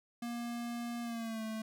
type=tone with pitch glide; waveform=square; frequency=237 to 219.9 Hz; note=A#3 to A3; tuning=+29 to -1 cents; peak=-38 dBFS; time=0.22-1.62 s; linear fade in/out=5 ms; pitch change=-130 cents; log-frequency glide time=1.02-1.43 s; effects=none